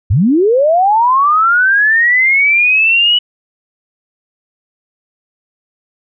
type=linear sweep; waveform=sine; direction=up; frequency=77.78 to 2960 Hz; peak=-7 dBFS; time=0.1-3.19 s; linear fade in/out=10 ms; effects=none